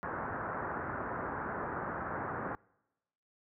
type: low-pass noise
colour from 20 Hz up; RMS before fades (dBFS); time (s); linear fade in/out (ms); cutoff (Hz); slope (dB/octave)
white; -38; 0.03-2.55; 0; 1600; 48
effects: noise-tail reverb RT60 1.0 s tail -26 dB re dry + high-pass 60 Hz 12 dB/octave